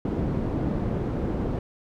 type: low-pass noise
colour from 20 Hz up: white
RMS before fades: -27 dBFS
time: 0.05-1.59 s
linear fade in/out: 2 ms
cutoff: 300 Hz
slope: 12 dB/octave
effects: none